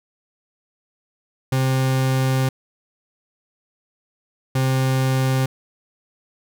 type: tone bursts at uneven times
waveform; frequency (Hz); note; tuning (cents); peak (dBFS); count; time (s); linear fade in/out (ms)
40% pulse; 131.6; C3; +10; -16; 2; 1.52-2.49 / 4.55-5.46; 5
effects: none